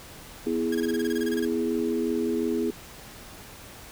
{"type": "chord", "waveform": "sine", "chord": "E major", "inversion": "second", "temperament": "equal", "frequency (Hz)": [246.9, 329.6, 415.3], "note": ["B3", "E4", "G#4"], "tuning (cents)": [0, 0, 0], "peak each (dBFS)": -28, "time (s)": [0.46, 2.71], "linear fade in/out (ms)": 10}
{"type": "tone bursts", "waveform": "sawtooth", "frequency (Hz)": 1638, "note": "G#6", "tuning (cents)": -24, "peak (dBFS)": -30, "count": 14, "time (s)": [0.72, 1.452], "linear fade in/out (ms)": 5, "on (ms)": 30, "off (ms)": 24}
{"effects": ["pink hiss -45 dBFS RMS until 3.91 s"]}